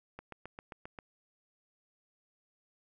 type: click train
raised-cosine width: 0.5 ms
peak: -29 dBFS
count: 7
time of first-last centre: 0.19-0.988 s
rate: 7.52 Hz
effects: none